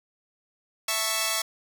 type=chord; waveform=5% pulse; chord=A major; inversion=second; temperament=equal; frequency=659.3 / 880 / 1108.7 Hz; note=E5 / A5 / C#6; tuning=0 / 0 / 0 cents; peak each=-17 / -21 / -16 dBFS; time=0.88-1.42 s; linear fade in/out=5 ms; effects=none